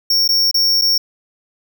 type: tone with dropouts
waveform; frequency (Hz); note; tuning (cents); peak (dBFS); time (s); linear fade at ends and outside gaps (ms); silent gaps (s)
square; 5500; F8; -27; -12; 0.1-0.98; 5; 0.278-0.289 / 0.513-0.543 / 0.814-0.819
effects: none